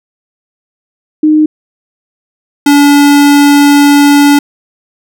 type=tone pair in turn; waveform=sine / square; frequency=307.2 / 287 Hz; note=D#4 / D4; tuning=-22 / -40 cents; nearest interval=minor second; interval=118 cents; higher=first; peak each=-3 dBFS; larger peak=neither; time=1.23-1.46 / 2.66-4.39 s; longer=second; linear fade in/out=5 ms; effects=none